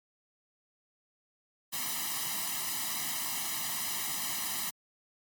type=noise with comb filter; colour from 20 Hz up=white; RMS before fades=-34 dBFS; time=1.72-4.71 s; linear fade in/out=20 ms; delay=1 ms; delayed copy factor=+0.9; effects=high-pass 150 Hz 12 dB/octave + MP3 96 kbps